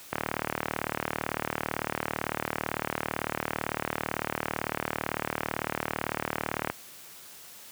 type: click train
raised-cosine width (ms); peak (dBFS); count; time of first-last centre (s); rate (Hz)
0.5; -12; 250; 0.13-6.7; 37.9
effects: white hiss -48 dBFS RMS until 7.71 s + high-pass 80 Hz 12 dB/octave